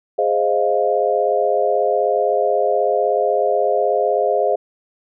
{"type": "chord", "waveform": "sine", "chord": "F minor seventh", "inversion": "first", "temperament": "equal", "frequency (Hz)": [415.3, 523.3, 622.3, 698.5], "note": ["Ab4", "C5", "Eb5", "F5"], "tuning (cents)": [0, 0, 0, 0], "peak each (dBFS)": -20, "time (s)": [0.18, 4.56], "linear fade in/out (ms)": 10, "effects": []}